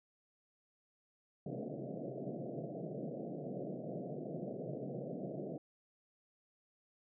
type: band-pass noise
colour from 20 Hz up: pink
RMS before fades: -43 dBFS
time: 1.46-5.58 s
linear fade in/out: 5 ms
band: 130 to 690 Hz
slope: 96 dB/octave
effects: none